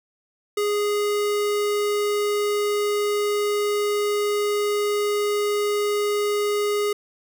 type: tone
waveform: square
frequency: 413.6 Hz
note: G#4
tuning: 7 cents flat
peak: -21 dBFS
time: 0.57-6.93 s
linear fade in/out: 5 ms
effects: none